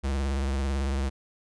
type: tone with vibrato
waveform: square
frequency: 68.2 Hz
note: C#2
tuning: 28 cents flat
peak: -26 dBFS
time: 0.03-1.1 s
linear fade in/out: 20 ms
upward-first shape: triangle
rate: 18 Hz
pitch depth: 88 cents each way
effects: resampled to 22050 Hz